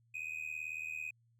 triangle tone with amplitude modulation, 2506 Hz, D#7, 12 cents sharp, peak -33 dBFS, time 0.14-1.11 s, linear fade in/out 10 ms, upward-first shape sine, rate 78.1 Hz, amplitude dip 90%, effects tanh soft clip ceiling -29 dBFS + added 116 Hz sine -68 dBFS peak until 1.39 s

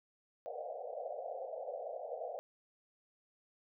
white band-pass noise, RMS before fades -43 dBFS, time 0.46-2.39 s, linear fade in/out 0 ms, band 470 to 740 Hz, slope 96 dB/octave, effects none

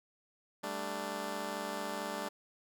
10% pulse chord, G suspended second, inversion none, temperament just, 196 / 220.5 / 294 Hz, G3 / A3 / D4, 0 / +4 / +2 cents, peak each -34 dBFS, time 0.63-2.29 s, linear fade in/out 10 ms, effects none

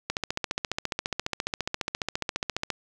click train, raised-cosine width 0.2 ms, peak -10 dBFS, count 39, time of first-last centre 0.1-2.703 s, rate 14.6 Hz, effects none

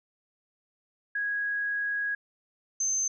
sine tone pair in turn, 1655 / 6248 Hz, G#6 / G8, -6 / -7 cents, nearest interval octave + major seventh, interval 2299 cents, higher second, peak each -27 / -25 dBFS, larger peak second, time 1.15-2.15 / 2.8-3.08 s, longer first, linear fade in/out 5 ms, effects none

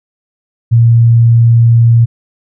sine tone, 116.54 Hz, A#2, in tune, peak -3 dBFS, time 0.71-2.06 s, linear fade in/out 20 ms, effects none

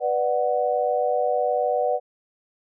sine chord, B minor, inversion none, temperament just, 493.9 / 592.7 / 740.8 Hz, B4 / D5 / F#5, 0 / +16 / +2 cents, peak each -24 dBFS, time 0-2 s, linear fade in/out 50 ms, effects none

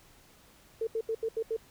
sine tone bursts, 448.6 Hz, A4, 34 cents sharp, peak -28 dBFS, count 6, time 0.81-1.566 s, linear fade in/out 5 ms, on 61 ms, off 78 ms, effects pink hiss -59 dBFS RMS until 1.7 s

